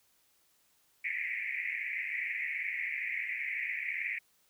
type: band-pass noise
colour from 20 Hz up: pink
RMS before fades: -36 dBFS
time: 1.04-4.19 s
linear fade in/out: 10 ms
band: 1900 to 2400 Hz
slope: 96 dB/octave
effects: white hiss -70 dBFS RMS until 4.49 s